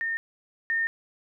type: tone pair in turn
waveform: sine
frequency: 1824 / 1824 Hz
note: A#6 / A#6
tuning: -38 / -38 cents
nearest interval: unison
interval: 0 cents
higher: neither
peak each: -26 / -23 dBFS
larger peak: second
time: 0.01-0.17 / 0.7-0.87 s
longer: second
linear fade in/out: 0 ms
effects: none